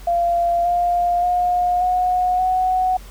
sine tone with pitch steps, 690 / 702.5 / 715.2 / 728.1 / 741.2 Hz, F5 / F5 / F5 / F#5 / F#5, -21 / +10 / +41 / -28 / +3 cents, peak -15 dBFS, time 0.07-2.97 s, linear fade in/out 5 ms, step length 580 ms, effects added 46 Hz sine -36 dBFS peak until 3.1 s + pink hiss -45 dBFS RMS until 3.1 s

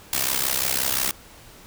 white noise with amplitude modulation, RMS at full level -20 dBFS, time 0.13-1.11 s, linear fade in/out 2 ms, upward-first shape sine, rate 65.7 Hz, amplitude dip 85%, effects pink hiss -47 dBFS RMS until 1.66 s

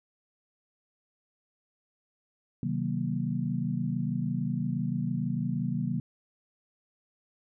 sine chord, C half-diminished seventh, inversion none, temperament just, 130.81 / 156.98 / 188.37 / 235.5 Hz, C3 / Eb3 / Gb3 / Bb3, 0 / +16 / +31 / +18 cents, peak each -33 dBFS, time 2.63-6 s, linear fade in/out 2 ms, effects none

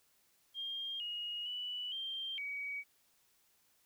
sine tone with pitch steps, 3211 / 2877 / 2961 / 3166 / 2263 Hz, G7 / F#7 / F#7 / G7 / C#7, +41 / -49 / +1 / +17 / +35 cents, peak -38 dBFS, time 0.54-2.84 s, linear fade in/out 50 ms, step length 460 ms, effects white hiss -72 dBFS RMS until 3.85 s

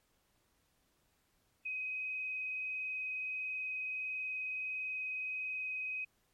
sine tone with frequency modulation, 2521 Hz, D#7, 22 cents sharp, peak -36 dBFS, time 1.65-6.05 s, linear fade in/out 10 ms, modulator 21.5 Hz, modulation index 0.82, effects pink hiss -75 dBFS RMS until 6.33 s + MP3 64 kbps

